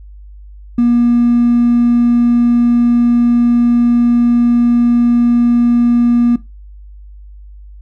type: tone with hard clipping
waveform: triangle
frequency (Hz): 239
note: A#3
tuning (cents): +43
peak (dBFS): -8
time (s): 0.78-6.36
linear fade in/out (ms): 5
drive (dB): 4
effects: noise-tail reverb RT60 0.2 s tail -17 dB re dry + added 50 Hz sine -32 dBFS peak until 7.81 s